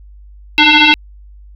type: tone with frequency modulation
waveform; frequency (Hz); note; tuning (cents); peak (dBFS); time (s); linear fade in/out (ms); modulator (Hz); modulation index
sine; 291.5; D4; -13; -5; 0.58-0.94; 0; 597; 5.8
effects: added 50 Hz sine -35 dBFS peak until 1.55 s